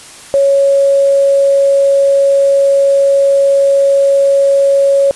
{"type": "tone with quantisation", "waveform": "sine", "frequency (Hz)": 554.4, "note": "C#5", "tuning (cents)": 0, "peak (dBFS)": -6, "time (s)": [0.34, 5.11], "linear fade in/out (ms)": 0, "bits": 5, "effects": ["white hiss -34 dBFS RMS until 5.15 s", "resampled to 24000 Hz"]}